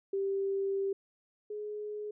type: tone pair in turn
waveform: sine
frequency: 392 / 419.7 Hz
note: G4 / G#4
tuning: 0 / +18 cents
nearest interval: minor second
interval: 118 cents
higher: second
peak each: -29 / -36 dBFS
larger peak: first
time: 0.13-0.93 / 1.5-2.11 s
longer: first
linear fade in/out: 5 ms
effects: none